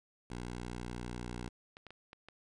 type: tone with vibrato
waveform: 10% pulse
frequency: 60.3 Hz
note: B1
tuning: 41 cents flat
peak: -32 dBFS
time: 0.3-1.49 s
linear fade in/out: 5 ms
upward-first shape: square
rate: 12 Hz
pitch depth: 20 cents each way
type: clicks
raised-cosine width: 0.3 ms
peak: -34 dBFS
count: 5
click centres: 1.769 / 1.867 / 1.906 / 2.131 / 2.286 s
effects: resampled to 22050 Hz + 10-bit